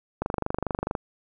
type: click train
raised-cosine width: 1 ms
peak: -12 dBFS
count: 19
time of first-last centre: 0.22-0.952 s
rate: 24.6 Hz
effects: none